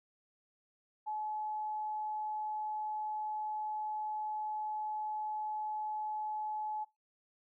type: tone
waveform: sine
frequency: 855 Hz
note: A5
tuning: 50 cents flat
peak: -35 dBFS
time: 1.06-6.85 s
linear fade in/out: 20 ms
effects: noise-tail reverb RT60 0.2 s tail -21 dB re dry